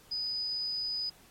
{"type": "tone", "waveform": "sine", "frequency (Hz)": 4978, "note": "D#8", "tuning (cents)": 0, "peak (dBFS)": -31, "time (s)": [0.11, 1.1], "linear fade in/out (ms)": 10, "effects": ["pink hiss -58 dBFS RMS until 1.3 s", "MP3 64 kbps"]}